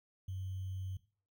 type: tone with sample-and-hold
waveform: sine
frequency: 94.1 Hz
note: F#2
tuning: 30 cents sharp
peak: -38 dBFS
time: 0.28-0.97 s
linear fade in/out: 5 ms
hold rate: 3150 Hz
effects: noise-tail reverb RT60 0.4 s tail -17 dB re dry